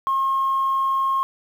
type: tone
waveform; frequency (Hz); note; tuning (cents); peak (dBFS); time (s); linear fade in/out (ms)
sine; 1076; C6; +48; -17; 0.07-1.23; 0
effects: tanh soft clip ceiling -14 dBFS + 8-bit